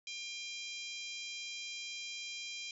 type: harmonic tone with a mistuned harmonic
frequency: 798 Hz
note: G5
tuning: 31 cents sharp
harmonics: 3 / 4 / 5 / 6 / 7 / 8 / 9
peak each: -45 / -47 / -49 / -51 / -52 / -53 / -54 dBFS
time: 0.07-2.71 s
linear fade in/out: 2 ms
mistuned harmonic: 6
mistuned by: +44 cents
effects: none